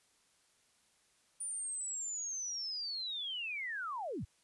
sine linear sweep, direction down, 9397 to 55.9 Hz, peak -37 dBFS, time 1.4-4.25 s, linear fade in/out 10 ms, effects white hiss -71 dBFS RMS until 4.43 s + resampled to 24000 Hz

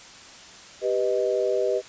sine chord, G augmented, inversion none, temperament equal, 392 / 493.9 / 622.3 Hz, G4 / B4 / D#5, 0 / 0 / 0 cents, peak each -25 / -25 / -26 dBFS, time 0.81-1.82 s, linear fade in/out 50 ms, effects white hiss -45 dBFS RMS until 1.88 s + resampled to 16000 Hz

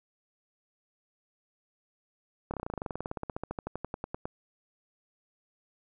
slowing click train, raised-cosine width 1 ms, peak -20 dBFS, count 30, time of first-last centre 2.51-4.255 s, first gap 28 ms, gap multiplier 1.05, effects none

